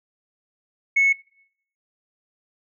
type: tone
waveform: sine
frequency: 2200 Hz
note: C#7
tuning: 14 cents flat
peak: -13 dBFS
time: 0.96-1.13 s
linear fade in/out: 10 ms
effects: noise-tail reverb RT60 0.7 s tail -25 dB re dry + tanh soft clip ceiling -11 dBFS